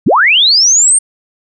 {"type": "linear sweep", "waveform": "sine", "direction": "up", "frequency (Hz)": [96.8, 8870], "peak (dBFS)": -5, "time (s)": [0.06, 0.99], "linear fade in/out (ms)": 10, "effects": []}